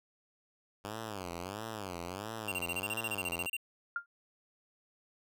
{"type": "tone with vibrato", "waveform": "5% pulse", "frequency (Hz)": 98, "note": "G2", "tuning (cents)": 0, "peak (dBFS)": -28, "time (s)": [0.84, 3.47], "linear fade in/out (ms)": 10, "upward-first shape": "sine", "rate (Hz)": 1.5, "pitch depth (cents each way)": 240}
{"type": "tone bursts", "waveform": "square", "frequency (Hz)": 2765, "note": "F7", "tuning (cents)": -18, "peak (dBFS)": -34, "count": 16, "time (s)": [2.48, 3.567], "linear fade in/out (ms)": 2, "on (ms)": 37, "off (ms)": 33}
{"type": "tone with exponential decay", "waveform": "sine", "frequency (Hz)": 1400, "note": "F6", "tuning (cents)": 4, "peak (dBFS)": -28, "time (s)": [3.96, 4.06], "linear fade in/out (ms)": 2, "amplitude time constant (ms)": 20}
{"effects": []}